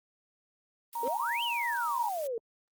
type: noise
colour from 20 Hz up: blue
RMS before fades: -46 dBFS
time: 0.93-2.27 s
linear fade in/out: 0 ms
type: tone with pitch glide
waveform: sine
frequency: 936 to 946.9 Hz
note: A#5 to A#5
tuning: +7 to +27 cents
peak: -31 dBFS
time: 0.95-2.09 s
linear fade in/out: 5 ms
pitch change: +20 cents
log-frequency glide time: 1.1-1.75 s
type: tone with exponential growth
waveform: 30% pulse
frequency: 263.5 Hz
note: C4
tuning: 12 cents sharp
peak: -33 dBFS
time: 0.97-1.08 s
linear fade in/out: 2 ms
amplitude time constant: 22 ms
type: exponential two-way sweep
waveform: sine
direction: up then down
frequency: 440 to 3160 to 440 Hz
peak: -31 dBFS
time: 1.03-2.38 s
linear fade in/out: 2 ms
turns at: 1.43 s
effects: Opus 24 kbps